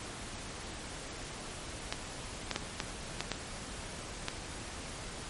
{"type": "clicks", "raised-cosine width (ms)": 0.2, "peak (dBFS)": -14, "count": 7, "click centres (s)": [1.925, 2.513, 2.561, 2.802, 3.206, 3.317, 4.284], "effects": ["pink hiss -43 dBFS RMS until 5.29 s", "MP3 48 kbps"]}